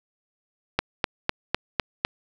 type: click train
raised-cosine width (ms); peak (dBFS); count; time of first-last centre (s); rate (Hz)
0.3; -4; 6; 0.79-2.049; 3.97
effects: none